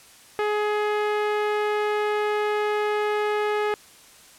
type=tone with low-pass filter; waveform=sawtooth; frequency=420 Hz; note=G#4; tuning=19 cents sharp; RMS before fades=-24 dBFS; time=0.39-3.74 s; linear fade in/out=0 ms; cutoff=2300 Hz; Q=0.98; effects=white hiss -50 dBFS RMS until 4.38 s + low-pass 11000 Hz 12 dB/octave